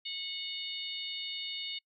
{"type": "harmonic tone", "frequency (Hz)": 732, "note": "F#5", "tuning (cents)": -19, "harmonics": [3, 4, 5, 6], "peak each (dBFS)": [-45, -41, -40, -44], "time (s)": [0.05, 1.79], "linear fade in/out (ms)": 10, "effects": ["noise-tail reverb RT60 0.1 s tail -25 dB re dry"]}